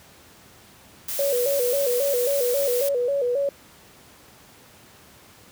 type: noise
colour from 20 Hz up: blue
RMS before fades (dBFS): -29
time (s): 1.08-2.89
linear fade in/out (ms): 5
type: tone with vibrato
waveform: sine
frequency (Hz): 523.3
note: C5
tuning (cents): 0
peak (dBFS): -20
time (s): 1.19-3.49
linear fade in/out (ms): 2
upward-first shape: square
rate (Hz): 3.7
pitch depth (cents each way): 120
effects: pink hiss -50 dBFS RMS until 5.51 s + high-pass 80 Hz 12 dB/octave